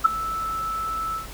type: tone with ADSR envelope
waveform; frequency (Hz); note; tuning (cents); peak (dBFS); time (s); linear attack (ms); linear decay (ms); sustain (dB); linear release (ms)
sine; 1315; E6; -5; -8; 0.04-1.27; 16; 9; -17; 120
effects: added 50 Hz sine -40 dBFS peak until 1.33 s + pink hiss -40 dBFS RMS until 1.33 s